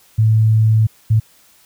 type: tone bursts at uneven times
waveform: sine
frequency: 110 Hz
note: A2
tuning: in tune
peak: -9 dBFS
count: 2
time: 0.18-0.87 / 1.1-1.2 s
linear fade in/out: 10 ms
effects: white hiss -51 dBFS RMS until 1.65 s